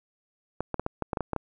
clicks, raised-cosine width 1 ms, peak -14 dBFS, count 10, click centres 0.606 / 0.743 / 0.796 / 0.864 / 1.023 / 1.132 / 1.172 / 1.207 / 1.333 / 1.363 s, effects none

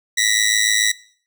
15% pulse ring-modulated tone, 1939 Hz, B6, 32 cents flat, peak -6 dBFS, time 0.17-0.92 s, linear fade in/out 10 ms, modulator 53.5 Hz, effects noise-tail reverb RT60 0.5 s tail -20 dB re dry

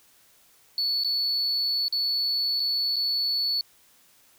sine tone with dropouts, 4435 Hz, C#8, in tune, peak -21 dBFS, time 0.78-3.61 s, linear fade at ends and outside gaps 1 ms, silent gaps 1.036-1.046 / 1.882-1.925 / 2.597-2.601 / 2.959-2.965 s, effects tanh soft clip ceiling -21 dBFS + white hiss -59 dBFS RMS until 4.38 s

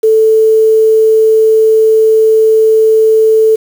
sine tone with quantisation, 440 Hz, A4, in tune, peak -4 dBFS, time 0.03-3.56 s, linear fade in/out 10 ms, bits 5, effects none

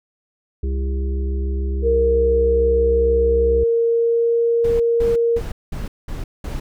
harmonic tone, 66.8 Hz, C2, 36 cents sharp, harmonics 1 / 3 / 5 / 6, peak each -19 / -34 / -34 / -32 dBFS, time 0.63-3.64 s, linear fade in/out 5 ms
sine tone with pitch glide, 463.2 to 466.2 Hz, A#4 to A#4, -11 to 0 cents, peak -14 dBFS, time 1.82-5.41 s, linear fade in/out 50 ms, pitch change +11 cents, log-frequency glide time 3.83-4.36 s
brown noise bursts, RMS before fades -26 dBFS, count 6, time 4.64-6.6 s, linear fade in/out 5 ms, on 160 ms, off 200 ms
effects none

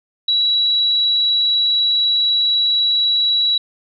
sine tone, 3908 Hz, B7, 19 cents flat, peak -13 dBFS, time 0.28-3.58 s, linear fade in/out 5 ms, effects none

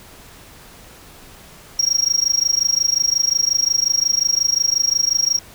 triangle tone with amplitude modulation, 5600 Hz, F8, 4 cents sharp, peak -10 dBFS, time 1.79-5.39 s, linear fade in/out 5 ms, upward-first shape sine, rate 25.6 Hz, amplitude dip 95%, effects pink hiss -43 dBFS RMS until 5.54 s

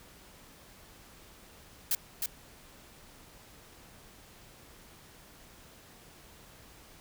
blue noise with echo, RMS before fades -28 dBFS, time 1.91-1.95 s, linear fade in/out 2 ms, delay 310 ms, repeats 1, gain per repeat -4 dB, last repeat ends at 2.26 s, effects pink hiss -55 dBFS RMS until 7 s

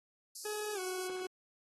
pink high-pass noise, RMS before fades -46 dBFS, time 0.35-1.08 s, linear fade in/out 5 ms, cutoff 4400 Hz, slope 96 dB/octave
40% pulse tone with pitch glide, 422.1 to 369.6 Hz, G#4 to F#4, +28 to -2 cents, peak -37 dBFS, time 0.45-1.27 s, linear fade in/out 5 ms, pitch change -230 cents, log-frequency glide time 0.74-0.79 s
effects AAC 32 kbps

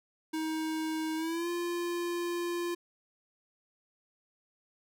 square tone with pitch glide, 316.3 to 346.9 Hz, D#4 to F4, +29 to -12 cents, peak -32 dBFS, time 0.33-2.75 s, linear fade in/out 10 ms, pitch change +159 cents, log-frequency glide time 1.16-1.49 s, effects none

